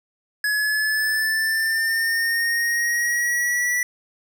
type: linear sweep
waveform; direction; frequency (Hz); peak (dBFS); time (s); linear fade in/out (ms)
square; up; 1689 to 1960; -20; 0.44-3.83; 2
effects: none